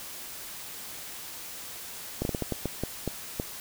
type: slowing click train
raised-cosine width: 2 ms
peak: -15 dBFS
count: 10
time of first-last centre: 2.22-3.399 s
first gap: 31 ms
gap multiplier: 1.34
effects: white hiss -41 dBFS RMS until 3.6 s